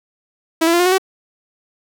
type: tone with pitch steps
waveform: sawtooth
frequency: 325.3 / 335.6 / 346.2 / 357.2 / 368.5 / 380.2 Hz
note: E4 / E4 / F4 / F4 / F#4 / F#4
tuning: -23 / +31 / -15 / +39 / -7 / +47 cents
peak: -8 dBFS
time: 0.61-0.982 s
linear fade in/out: 10 ms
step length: 62 ms
effects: none